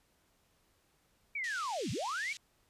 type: linear two-way sweep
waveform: sine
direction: down then up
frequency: 2349 to 88.4 to 2349 Hz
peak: -34 dBFS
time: 1.35-2.33 s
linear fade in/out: 5 ms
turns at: 1.91 s
type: band-pass noise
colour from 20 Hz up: pink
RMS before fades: -47 dBFS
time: 1.44-2.37 s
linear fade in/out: 0 ms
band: 2500 to 7600 Hz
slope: 24 dB/octave
effects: pink hiss -72 dBFS RMS until 2.69 s + resampled to 32000 Hz